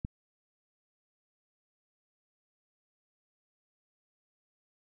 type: click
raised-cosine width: 5 ms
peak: -22 dBFS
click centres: 0.049 s
effects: none